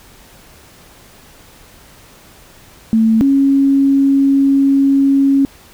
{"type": "tone pair in turn", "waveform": "sine", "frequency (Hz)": [222.8, 275], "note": ["A3", "C#4"], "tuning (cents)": [22, -14], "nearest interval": "major third", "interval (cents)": 364, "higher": "second", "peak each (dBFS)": -8, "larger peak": "neither", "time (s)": [[2.93, 3.21], [3.21, 5.45]], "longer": "second", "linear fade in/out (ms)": 0, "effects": ["pink hiss -43 dBFS RMS until 5.73 s"]}